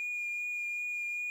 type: tone with vibrato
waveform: sine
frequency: 2429 Hz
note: D#7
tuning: 42 cents flat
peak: -31 dBFS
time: 0-1.3 s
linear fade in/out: 0 ms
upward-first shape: triangle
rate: 2.6 Hz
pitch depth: 15 cents each way
effects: tanh soft clip ceiling -31 dBFS + 10-bit